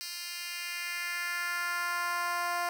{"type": "tone with high-pass filter sweep", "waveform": "10% pulse", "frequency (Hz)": 349.2, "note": "F4", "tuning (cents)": 0, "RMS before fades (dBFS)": -34, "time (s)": [0.01, 2.69], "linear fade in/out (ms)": 0, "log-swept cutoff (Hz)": [3900, 730], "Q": 1.8, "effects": []}